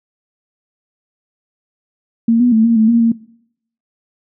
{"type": "tone with pitch steps", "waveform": "sine", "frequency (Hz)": [229.6, 244.8, 221.4, 231.2, 219.3, 233.6, 229.5], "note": ["A#3", "B3", "A3", "A#3", "A3", "A#3", "A#3"], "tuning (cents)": [-26, -15, 11, -14, -6, 4, -27], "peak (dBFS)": -8, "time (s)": [2.28, 3.12], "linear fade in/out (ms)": 5, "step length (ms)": 120, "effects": ["noise-tail reverb RT60 0.7 s tail -21 dB re dry"]}